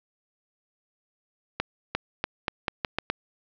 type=accelerating click train; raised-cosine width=0.3 ms; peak=-9 dBFS; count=8; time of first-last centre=1.6-3.1 s; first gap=350 ms; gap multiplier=0.83; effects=low-pass 5000 Hz 12 dB/octave + 8-bit